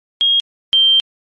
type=tone pair in turn; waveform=sine; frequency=3257 / 3150 Hz; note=G#7 / G7; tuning=-34 / +8 cents; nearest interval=minor second; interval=58 cents; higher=first; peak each=-10 / -8 dBFS; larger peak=second; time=0.21-0.4 / 0.73-1 s; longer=second; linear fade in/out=0 ms; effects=MP3 48 kbps